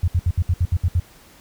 sine tone bursts, 87.31 Hz, F2, in tune, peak -14 dBFS, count 9, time 0.03-0.999 s, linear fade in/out 5 ms, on 49 ms, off 66 ms, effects pink hiss -49 dBFS RMS until 1.4 s

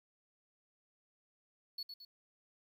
triangle tone with echo, 4403 Hz, C#8, 13 cents flat, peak -38 dBFS, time 1.78-1.83 s, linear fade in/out 5 ms, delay 110 ms, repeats 2, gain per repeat -6 dB, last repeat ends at 2.05 s, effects 11-bit

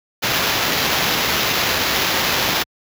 white noise with sample-and-hold, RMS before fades -19 dBFS, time 0.22-2.64 s, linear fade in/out 20 ms, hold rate 8820 Hz, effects high-pass 60 Hz 12 dB/octave

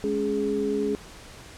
sine tone cluster, 209.9 / 279.2 / 416.9 Hz, G#3 / C#4 / G#4, +19 / +13 / +7 cents, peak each -30 / -29 / -25 dBFS, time 0.04-0.95 s, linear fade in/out 0 ms, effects pink hiss -45 dBFS RMS until 1.57 s + low-pass 9000 Hz 12 dB/octave

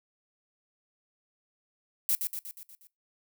violet noise with echo, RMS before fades -26 dBFS, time 2.09-2.15 s, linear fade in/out 0 ms, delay 120 ms, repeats 6, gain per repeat -5 dB, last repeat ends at 2.87 s, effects noise-tail reverb RT60 0.2 s tail -20 dB re dry

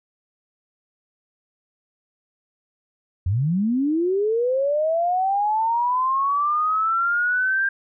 sine linear sweep, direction up, 82.41 to 1600 Hz, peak -18 dBFS, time 3.26-7.69 s, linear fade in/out 5 ms, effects none

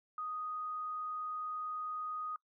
sine tone, 1244.5 Hz, D#6, in tune, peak -37 dBFS, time 0.18-2.36 s, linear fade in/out 2 ms, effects noise-tail reverb RT60 0.1 s tail -23 dB re dry

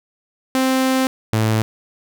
sawtooth tone pair in turn, 261.6 / 109.99 Hz, C4 / A2, 0 / 0 cents, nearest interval octave + minor third, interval 1500 cents, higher first, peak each -11 dBFS, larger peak neither, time 0.55-1.07 / 1.33-1.62 s, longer first, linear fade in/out 0 ms, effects none

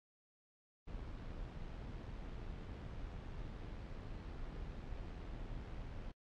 brown noise with amplitude modulation, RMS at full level -45 dBFS, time 0.87-6.12 s, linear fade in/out 10 ms, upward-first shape sine, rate 82.9 Hz, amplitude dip 35%, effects low-pass 4000 Hz 12 dB/octave + AAC 64 kbps

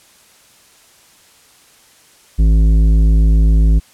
sine tone with tanh clipping, 53.7 Hz, A1, 41 cents flat, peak -9 dBFS, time 2.38-3.8 s, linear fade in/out 20 ms, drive 11 dB, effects white hiss -48 dBFS RMS until 3.93 s + low-pass 11000 Hz 12 dB/octave

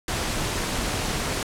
pink noise with amplitude modulation, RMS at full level -24 dBFS, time 0.08-1.43 s, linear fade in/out 2 ms, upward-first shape sine, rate 286 Hz, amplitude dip 55%, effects low-pass 10000 Hz 12 dB/octave

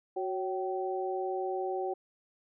sine tone cluster, 371.6 / 554 / 767 Hz, F#4 / C#5 / G5, +7 / -1 / -38 cents, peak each -33 / -39 / -35 dBFS, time 0.16-1.94 s, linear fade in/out 10 ms, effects none

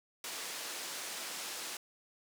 white band-pass noise, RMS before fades -42 dBFS, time 0.24-1.77 s, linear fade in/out 2 ms, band 290 to 8100 Hz, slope 12 dB/octave, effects none

